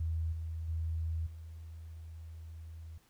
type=tone with level steps; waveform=sine; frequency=81.1 Hz; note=E2; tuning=28 cents flat; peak=-31 / -36 / -32 / -44 dBFS; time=0-2.98 s; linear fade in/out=5 ms; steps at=0.32 / 0.68 / 1.26 s; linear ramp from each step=10 ms; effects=pink hiss -68 dBFS RMS until 3.09 s